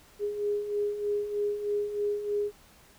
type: beating tone pair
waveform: sine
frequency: 410 / 413.2 Hz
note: G#4 / G#4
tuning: -22 / -9 cents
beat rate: 3.2 Hz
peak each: -35 / -28 dBFS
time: 0.19-2.52 s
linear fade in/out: 50 ms
effects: pink hiss -57 dBFS RMS until 2.98 s